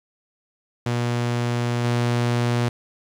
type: tone with level steps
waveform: sawtooth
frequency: 120 Hz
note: B2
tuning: 49 cents flat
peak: -17 / -15 dBFS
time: 0.86-2.69 s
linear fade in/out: 5 ms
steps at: 1.84 s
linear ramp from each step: 5 ms
effects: low-pass 7000 Hz 12 dB/octave + 8-bit